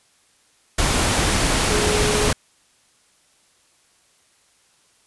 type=tone in noise; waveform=sine; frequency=420.4 Hz; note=G#4; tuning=21 cents sharp; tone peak=-22 dBFS; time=1.7-2.29 s; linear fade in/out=5 ms; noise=pink; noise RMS=-19 dBFS; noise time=0.78-2.33 s; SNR=-6 dB; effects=white hiss -59 dBFS RMS until 5.06 s + resampled to 24000 Hz